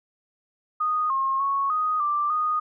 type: tone with pitch steps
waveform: sine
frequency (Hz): 1238 / 1074 / 1105 / 1246 / 1178 / 1236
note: D#6 / C6 / C#6 / D#6 / D6 / D#6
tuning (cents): -9 / +45 / -6 / +2 / +5 / -12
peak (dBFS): -21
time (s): 0.8-2.6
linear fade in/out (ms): 10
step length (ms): 300
effects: none